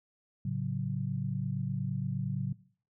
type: chord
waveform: sine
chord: F# minor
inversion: first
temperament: equal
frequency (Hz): 110 / 138.59 / 185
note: A2 / C#3 / F#3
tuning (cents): 0 / 0 / 0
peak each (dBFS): -36 / -33 / -35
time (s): 0.45-2.53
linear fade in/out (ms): 5
effects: noise-tail reverb RT60 0.5 s tail -20 dB re dry